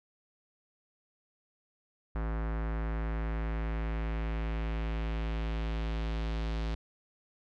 square tone with low-pass filter sweep, 55 Hz, A1, in tune, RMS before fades -33 dBFS, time 2.15-6.75 s, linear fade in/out 5 ms, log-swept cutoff 1500 to 4100 Hz, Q 1.5, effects none

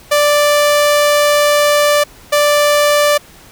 sawtooth tone pair in turn, 587.3 / 587.3 Hz, D5 / D5, 0 / 0 cents, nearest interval unison, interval 0 cents, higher neither, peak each -5 dBFS, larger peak neither, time 0.11-2.04 / 2.32-3.18 s, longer first, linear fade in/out 10 ms, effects pink hiss -41 dBFS RMS until 3.51 s

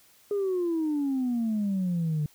sine exponential sweep, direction down, 415.3 to 146.83 Hz, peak -23 dBFS, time 0.31-2.26 s, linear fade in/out 2 ms, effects tanh soft clip ceiling -22 dBFS + white hiss -59 dBFS RMS until 2.34 s

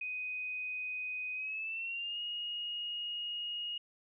sine tone with pitch glide, 2500 to 2872 Hz, D#7 to F7, +8 to +48 cents, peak -36 dBFS, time 0.01-3.78 s, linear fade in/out 5 ms, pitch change +240 cents, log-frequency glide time 1.34-2.2 s, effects none

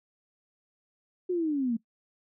sine linear sweep, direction down, 370 to 220 Hz, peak -25 dBFS, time 1.29-1.77 s, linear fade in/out 10 ms, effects noise-tail reverb RT60 0.1 s tail -21 dB re dry

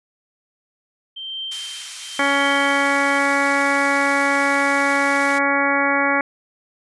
sine tone with tremolo, 3136 Hz, G7, in tune, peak -25 dBFS, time 1.16-3.19 s, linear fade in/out 10 ms, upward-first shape triangle, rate 0.95 Hz, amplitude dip 90%
white band-pass noise, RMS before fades -35 dBFS, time 1.51-5.39 s, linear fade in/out 10 ms, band 1800 to 8300 Hz, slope 12 dB/octave
harmonic tone, 280 Hz, C#4, 18 cents sharp, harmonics 1 / 2 / 3 / 4 / 5 / 6 / 7 / 8, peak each -24 / -24 / -24 / -24 / -24 / -24 / -24 / -24 dBFS, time 2.19-6.21 s, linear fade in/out 2 ms
effects resampled to 24000 Hz

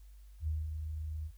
sine tone with ADSR envelope, 77.78 Hz, D#2, in tune, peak -30 dBFS, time 0.4-1.32 s, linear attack 74 ms, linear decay 200 ms, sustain -6 dB, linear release 71 ms, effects added 50 Hz sine -51 dBFS peak until 1.37 s + white hiss -71 dBFS RMS until 1.37 s

